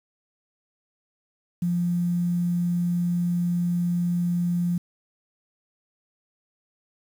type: tone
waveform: sine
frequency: 174.61 Hz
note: F3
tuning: in tune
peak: -21 dBFS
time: 1.62-4.78 s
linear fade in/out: 5 ms
effects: 8-bit